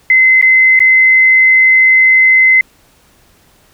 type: tone with dropouts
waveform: sine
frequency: 2054 Hz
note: C7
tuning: 33 cents flat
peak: -4 dBFS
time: 0.1-2.61 s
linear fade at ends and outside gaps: 2 ms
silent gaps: 0.414-0.425 / 0.792-0.803 s
effects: pink hiss -49 dBFS RMS until 3.73 s